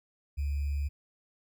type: tone with sample-and-hold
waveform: sine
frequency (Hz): 71.4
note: D2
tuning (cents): -48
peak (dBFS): -28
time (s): 0.37-0.89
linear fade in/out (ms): 20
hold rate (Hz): 2450
effects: none